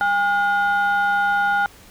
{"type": "tone pair together", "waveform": "sine", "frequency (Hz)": [810.4, 1429], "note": ["G#5", "F6"], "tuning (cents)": [-43, 39], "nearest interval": "minor seventh", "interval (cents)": 982, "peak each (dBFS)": -17, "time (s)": [0.01, 1.66], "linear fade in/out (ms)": 0, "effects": ["tanh soft clip ceiling -13 dBFS", "pink hiss -47 dBFS RMS until 1.9 s"]}